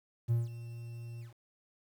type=tone with ADSR envelope; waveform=triangle; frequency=117.3 Hz; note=A#2; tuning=11 cents sharp; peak=-22 dBFS; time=0.28-1.34 s; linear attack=31 ms; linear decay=170 ms; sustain=-17 dB; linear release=130 ms; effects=tanh soft clip ceiling -19 dBFS + 10-bit